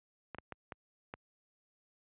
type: clicks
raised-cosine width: 0.5 ms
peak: -27 dBFS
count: 5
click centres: 0.347 / 0.385 / 0.523 / 0.722 / 1.139 s
effects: high-pass 60 Hz 12 dB/octave + resampled to 8000 Hz